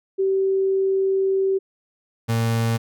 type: tone pair in turn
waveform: sine / 35% pulse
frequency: 385.5 / 114.61 Hz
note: G4 / A#2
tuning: -29 / -29 cents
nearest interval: octave + major sixth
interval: 2100 cents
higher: first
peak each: -17 dBFS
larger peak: neither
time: 0.18-1.59 / 2.28-2.78 s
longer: first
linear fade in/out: 20 ms
effects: none